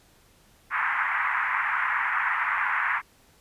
white band-pass noise, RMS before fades -26 dBFS, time 0.7-3.02 s, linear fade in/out 50 ms, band 900 to 2100 Hz, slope 48 dB/octave, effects pink hiss -59 dBFS RMS until 3.4 s + resampled to 32000 Hz

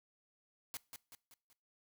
white noise with echo, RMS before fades -43 dBFS, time 0.74-0.77 s, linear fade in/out 0 ms, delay 190 ms, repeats 4, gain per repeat -6 dB, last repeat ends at 1.53 s, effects noise-tail reverb RT60 0.4 s tail -23 dB re dry

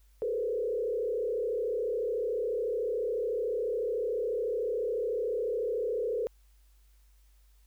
sine tone with frequency modulation, 460 Hz, A#4, 23 cents flat, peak -28 dBFS, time 0.22-6.27 s, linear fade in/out 0 ms, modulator 33.9 Hz, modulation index 1.5, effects added 50 Hz sine -58 dBFS peak until 7.66 s + white hiss -71 dBFS RMS until 7.66 s

